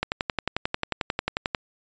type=click train; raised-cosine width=0.3 ms; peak=-8 dBFS; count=18; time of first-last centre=0.03-1.548 s; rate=11.2 Hz; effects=resampled to 16000 Hz